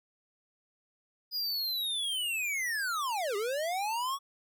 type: linear two-way sweep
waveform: square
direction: down then up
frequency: 4978 to 388.9 to 1135 Hz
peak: -31 dBFS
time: 1.31-4.19 s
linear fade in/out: 50 ms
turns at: 3.36 s
effects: none